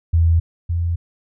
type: tone pair in turn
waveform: sine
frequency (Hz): 83 / 85.23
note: E2 / F2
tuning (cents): +12 / -42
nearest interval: unison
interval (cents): 46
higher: second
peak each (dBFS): -11 / -17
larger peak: first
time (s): 0.13-0.4 / 0.69-0.96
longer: neither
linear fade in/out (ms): 10
effects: none